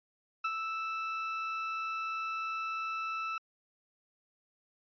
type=tone with ADSR envelope; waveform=30% pulse; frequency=1318.5 Hz; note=E6; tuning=in tune; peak=-26 dBFS; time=0.44-3.38 s; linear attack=9 ms; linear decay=48 ms; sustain=-5 dB; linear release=3 ms; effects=resampled to 11025 Hz